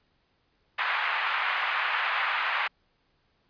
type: band-pass noise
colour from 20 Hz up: pink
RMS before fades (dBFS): -28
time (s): 0.78-2.68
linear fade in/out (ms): 10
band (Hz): 970 to 2700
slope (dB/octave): 24
effects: pink hiss -70 dBFS RMS until 3.49 s + resampled to 11025 Hz